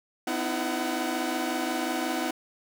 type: tone cluster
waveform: sawtooth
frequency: 253.9 / 309.6 / 335.2 / 747 Hz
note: B3 / D#4 / E4 / F#5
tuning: +48 / -9 / +29 / +16 cents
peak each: -29 dBFS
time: 0.27-2.31 s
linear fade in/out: 5 ms
effects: none